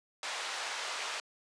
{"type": "band-pass noise", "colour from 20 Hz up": "pink", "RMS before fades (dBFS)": -38, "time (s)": [0.23, 1.2], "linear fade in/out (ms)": 2, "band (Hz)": [820, 6100], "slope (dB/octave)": 12, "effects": ["high-pass 400 Hz 12 dB/octave", "resampled to 22050 Hz"]}